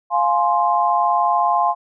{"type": "chord", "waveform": "sine", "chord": "F minor", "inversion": "none", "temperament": "just", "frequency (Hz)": [698.5, 838.1, 1047.7], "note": ["F5", "Ab5", "C6"], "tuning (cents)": [0, 16, 2], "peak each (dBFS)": [-19, -19, -18], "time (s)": [0.1, 1.75], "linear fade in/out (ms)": 50, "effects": []}